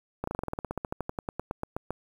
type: slowing click train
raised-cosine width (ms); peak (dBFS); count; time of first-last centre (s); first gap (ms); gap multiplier
1; -17; 23; 0.24-1.906; 34; 1.07
effects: 8-bit